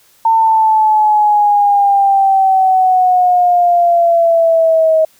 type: exponential sweep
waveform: sine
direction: down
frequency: 905 to 633 Hz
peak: -7 dBFS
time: 0.25-5.05 s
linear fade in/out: 5 ms
effects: white hiss -50 dBFS RMS until 5.19 s